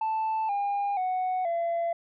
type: tone with pitch steps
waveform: sine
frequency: 880 / 807 / 740 / 678.6 Hz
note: A5 / G#5 / F#5 / F5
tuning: 0 / -50 / 0 / -50 cents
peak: -23 dBFS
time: 0.01-1.93 s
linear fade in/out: 5 ms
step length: 480 ms
effects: tanh soft clip ceiling -24 dBFS